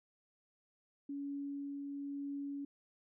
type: tone with tremolo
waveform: sine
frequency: 281.9 Hz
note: C#4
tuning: 29 cents sharp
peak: -38 dBFS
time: 1.09-2.65 s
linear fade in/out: 5 ms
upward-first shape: triangle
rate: 1 Hz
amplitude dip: 25%
effects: none